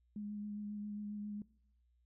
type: tone with vibrato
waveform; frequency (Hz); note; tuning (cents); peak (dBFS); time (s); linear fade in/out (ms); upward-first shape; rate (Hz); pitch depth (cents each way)
sine; 207.7; G#3; 0; -40; 0.16-1.42; 2; sine; 7.4; 16
effects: noise-tail reverb RT60 0.7 s tail -22 dB re dry + added 60 Hz sine -70 dBFS peak until 2.05 s